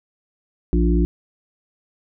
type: harmonic tone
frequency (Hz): 58.27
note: A#1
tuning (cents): 0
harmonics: 1 / 3 / 5 / 6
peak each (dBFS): -16 / -21 / -23 / -24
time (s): 0.73-1.05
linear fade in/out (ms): 0
effects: none